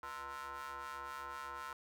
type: ring-modulated tone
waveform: 30% pulse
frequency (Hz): 138.59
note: C#3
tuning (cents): 0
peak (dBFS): -38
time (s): 0.03-1.73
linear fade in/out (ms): 2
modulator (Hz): 1180
effects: none